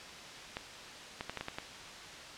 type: clicks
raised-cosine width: 0.3 ms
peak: -21 dBFS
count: 7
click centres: 0.569 / 1.209 / 1.296 / 1.373 / 1.41 / 1.484 / 1.585 s
effects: white hiss -47 dBFS RMS until 2.37 s + low-pass 5000 Hz 12 dB/octave